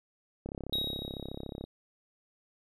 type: click train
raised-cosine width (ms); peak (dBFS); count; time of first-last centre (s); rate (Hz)
2; -25; 41; 0.46-1.64; 33.9
type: tone with exponential decay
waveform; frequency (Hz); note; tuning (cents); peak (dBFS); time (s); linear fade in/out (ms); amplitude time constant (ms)
triangle; 3798; A#7; +32; -26; 0.73-1.65; 1; 200
effects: none